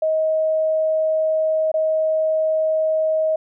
sine tone with dropouts, 631 Hz, D#5, 24 cents sharp, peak -16 dBFS, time 0.02-3.36 s, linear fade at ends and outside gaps 5 ms, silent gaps 1.717-1.74 s, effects none

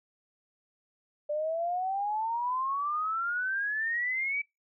sine exponential sweep, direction up, 587.3 to 2310 Hz, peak -28 dBFS, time 1.29-4.42 s, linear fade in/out 10 ms, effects noise-tail reverb RT60 0.2 s tail -23 dB re dry

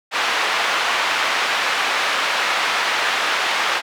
pink band-pass noise, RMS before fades -20 dBFS, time 0.11-3.82 s, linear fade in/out 50 ms, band 1000 to 3200 Hz, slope 12 dB/octave, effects none

